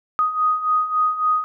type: beating tone pair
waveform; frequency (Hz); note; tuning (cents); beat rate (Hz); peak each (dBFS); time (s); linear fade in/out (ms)
sine; 1244.5 / 1248.1; D#6 / D#6; 0 / +5; 3.6; -23 / -18; 0.19-1.44; 0
effects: none